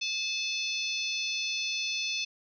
harmonic tone with a mistuned harmonic, 865 Hz, A5, 30 cents flat, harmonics 3 / 4 / 5 / 6 / 7, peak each -33 / -35 / -37 / -39 / -40 dBFS, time 0.01-2.25 s, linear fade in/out 10 ms, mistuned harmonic 4, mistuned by +24 cents, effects none

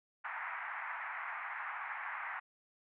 white band-pass noise, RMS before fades -42 dBFS, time 0.24-2.4 s, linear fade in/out 10 ms, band 780 to 2100 Hz, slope 48 dB/octave, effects none

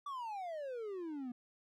triangle exponential sweep, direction down, 1174.7 to 238 Hz, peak -38 dBFS, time 0.06-1.32 s, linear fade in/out 5 ms, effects none

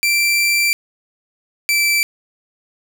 sawtooth tone pair in turn, 2349 / 2330 Hz, D7 / D7, 0 / -14 cents, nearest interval unison, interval 14 cents, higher first, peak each -10 dBFS, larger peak neither, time 0.03-0.73 / 1.69-2.03 s, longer first, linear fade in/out 0 ms, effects none

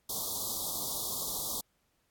white band-stop noise, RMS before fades -35 dBFS, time 0.09-1.61 s, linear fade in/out 5 ms, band 1200 to 3400 Hz, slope 96 dB/octave, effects pink hiss -75 dBFS RMS until 2.1 s + AAC 64 kbps

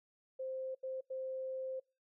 sine tone bursts at uneven times, 523.3 Hz, C5, in tune, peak -38 dBFS, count 3, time 0.39-0.75 / 0.83-1.01 / 1.1-1.8 s, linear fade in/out 10 ms, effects noise-tail reverb RT60 0.3 s tail -26 dB re dry

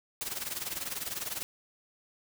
white noise with tremolo, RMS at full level -33 dBFS, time 0.21-1.43 s, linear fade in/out 0 ms, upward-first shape triangle, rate 20 Hz, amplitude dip 85%, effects none

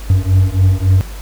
triangle beating tone pair, 92.5 / 96.1 Hz, F#2 / G2, 0 / -34 cents, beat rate 3.6 Hz, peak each -10 dBFS, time 0.1-1.01 s, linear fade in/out 0 ms, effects added 50 Hz sine -25 dBFS peak until 1.21 s + pink hiss -36 dBFS RMS until 1.21 s

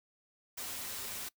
white noise with comb filter, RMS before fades -41 dBFS, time 0.57-1.29 s, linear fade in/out 10 ms, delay 6.2 ms, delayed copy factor -0.55, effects noise-tail reverb RT60 0.1 s tail -22 dB re dry

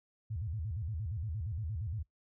sine tone with vibrato, 92.5 Hz, F#2, in tune, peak -35 dBFS, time 0.3-2.03 s, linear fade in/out 10 ms, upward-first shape square, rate 8.6 Hz, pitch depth 290 cents each way, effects noise-tail reverb RT60 0.1 s tail -18 dB re dry

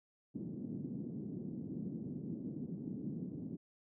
pink band-pass noise, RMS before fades -43 dBFS, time 0.34-3.57 s, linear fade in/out 20 ms, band 160 to 290 Hz, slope 24 dB/octave, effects none

